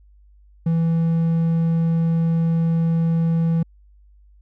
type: tone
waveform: triangle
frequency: 165.1 Hz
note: E3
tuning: 3 cents sharp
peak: -14 dBFS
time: 0.66-3.63 s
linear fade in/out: 5 ms
effects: added 50 Hz sine -48 dBFS peak until 4.41 s

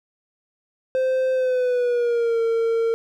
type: tone with pitch glide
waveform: triangle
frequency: 519 to 457.1 Hz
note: C5 to A#4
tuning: -14 to -34 cents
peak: -16 dBFS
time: 0.95-2.94 s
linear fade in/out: 0 ms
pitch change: -220 cents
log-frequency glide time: 1.33-2.41 s
effects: none

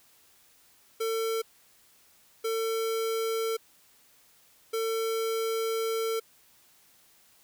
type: tone bursts at uneven times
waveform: square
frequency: 450 Hz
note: A4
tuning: 39 cents sharp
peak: -28 dBFS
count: 3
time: 1-1.42 / 2.44-3.57 / 4.73-6.2 s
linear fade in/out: 10 ms
effects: white hiss -61 dBFS RMS until 7.43 s

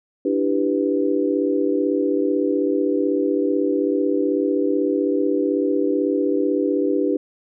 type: chord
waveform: sine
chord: E minor seventh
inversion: third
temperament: equal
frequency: 293.7 / 329.6 / 392 / 493.9 Hz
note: D4 / E4 / G4 / B4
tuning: 0 / 0 / 0 / 0 cents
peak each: -21 / -25 / -22 / -24 dBFS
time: 0.25-7.17 s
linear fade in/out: 5 ms
effects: none

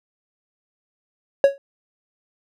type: tone with exponential decay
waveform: triangle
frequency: 554.4 Hz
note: C#5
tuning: in tune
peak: -4 dBFS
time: 1.44-1.58 s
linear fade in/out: 1 ms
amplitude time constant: 29 ms
effects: none

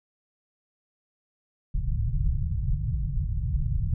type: low-pass noise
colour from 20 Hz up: pink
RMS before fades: -26 dBFS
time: 1.74-3.94 s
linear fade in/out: 5 ms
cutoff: 150 Hz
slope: 48 dB/octave
effects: none

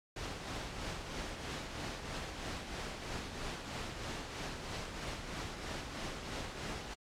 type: noise with tremolo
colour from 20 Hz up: pink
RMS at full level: -40 dBFS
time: 0.16-6.94 s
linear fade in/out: 5 ms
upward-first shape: triangle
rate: 3.1 Hz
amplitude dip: 50%
effects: low-pass 6000 Hz 12 dB/octave + AAC 64 kbps

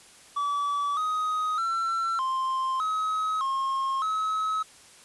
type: tone with pitch steps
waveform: triangle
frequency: 1149 / 1255 / 1347 / 1049 / 1275 / 1074 / 1284 Hz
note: D6 / D#6 / E6 / C6 / D#6 / C6 / E6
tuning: -38 / +15 / +37 / +4 / +42 / +45 / -46 cents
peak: -23 dBFS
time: 0.36-4.63 s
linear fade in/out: 10 ms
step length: 610 ms
effects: white hiss -52 dBFS RMS until 5.04 s + resampled to 24000 Hz

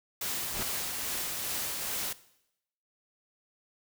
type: noise with tremolo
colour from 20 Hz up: white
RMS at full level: -33 dBFS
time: 0.21-2.13 s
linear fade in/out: 5 ms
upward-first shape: triangle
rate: 2.4 Hz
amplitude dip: 30%
type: noise with exponential growth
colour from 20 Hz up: pink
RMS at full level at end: -32 dBFS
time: 0.37-0.63 s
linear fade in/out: 2 ms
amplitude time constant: 55 ms
effects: noise-tail reverb RT60 0.8 s tail -18 dB re dry

